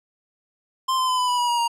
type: tone with pitch steps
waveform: square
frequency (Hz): 1046.5 / 1030.3 / 1014.4 / 998.7 / 983.2 / 968 / 953 / 938.3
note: C6 / C6 / B5 / B5 / B5 / B5 / A#5 / A#5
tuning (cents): 0 / -27 / +46 / +19 / -8 / -35 / +38 / +11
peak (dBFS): -20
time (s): 0.88-1.68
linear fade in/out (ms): 10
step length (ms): 100
effects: low-pass 10000 Hz 12 dB/octave